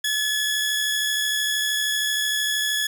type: tone pair together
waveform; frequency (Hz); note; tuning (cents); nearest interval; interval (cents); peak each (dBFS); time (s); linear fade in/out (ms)
sawtooth; 1718 / 3363; A6 / G#7; -42 / +21; octave; 1163; -21; 0.04-2.87; 5
effects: none